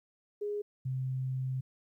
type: tone pair in turn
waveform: sine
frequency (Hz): 413.7 / 130.31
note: G#4 / C3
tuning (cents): -7 / -7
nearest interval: octave + minor sixth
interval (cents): 2000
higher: first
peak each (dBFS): -32 / -31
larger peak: second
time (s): 0.41-0.62 / 0.85-1.61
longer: second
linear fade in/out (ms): 10
effects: 12-bit

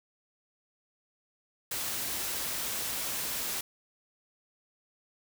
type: noise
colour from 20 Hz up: white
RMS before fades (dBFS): -34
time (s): 1.71-3.61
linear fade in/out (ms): 5
effects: none

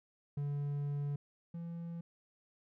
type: tone pair in turn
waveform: triangle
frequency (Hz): 143.7 / 168.96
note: D3 / E3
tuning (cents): -37 / +43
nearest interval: minor third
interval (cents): 280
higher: second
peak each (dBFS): -32 / -38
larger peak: first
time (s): 0.37-1.16 / 1.54-2.01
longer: first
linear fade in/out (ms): 5
effects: none

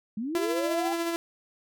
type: linear sweep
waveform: sine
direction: up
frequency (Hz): 200 to 801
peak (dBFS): -29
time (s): 0.17-0.93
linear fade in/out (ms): 5
type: tone with tremolo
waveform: sawtooth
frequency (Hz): 336.8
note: E4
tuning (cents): +37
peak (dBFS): -22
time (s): 0.35-1.16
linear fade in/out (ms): 0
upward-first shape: sine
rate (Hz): 14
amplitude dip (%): 35
effects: none

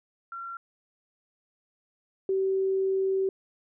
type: tone pair in turn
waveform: sine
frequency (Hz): 1368 / 383.9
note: F6 / G4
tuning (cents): -36 / -36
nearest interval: octave + minor seventh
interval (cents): 2200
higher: first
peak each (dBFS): -35 / -23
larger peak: second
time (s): 0.32-0.57 / 2.29-3.29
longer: second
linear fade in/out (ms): 2
effects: none

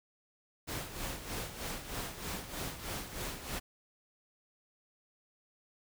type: noise with tremolo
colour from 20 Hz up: pink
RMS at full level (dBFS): -38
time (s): 0.67-3.6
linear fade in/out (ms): 20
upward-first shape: sine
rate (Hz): 3.2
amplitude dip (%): 65
effects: none

